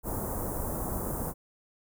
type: band-stop noise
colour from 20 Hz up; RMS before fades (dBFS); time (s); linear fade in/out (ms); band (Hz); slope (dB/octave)
pink; -33; 0.03-1.34; 50; 1100 to 9400; 24
effects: none